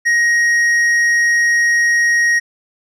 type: tone with tanh clipping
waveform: triangle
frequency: 1881 Hz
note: A#6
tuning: 15 cents sharp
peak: -12 dBFS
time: 0.05-2.4 s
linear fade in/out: 20 ms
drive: 11 dB
effects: none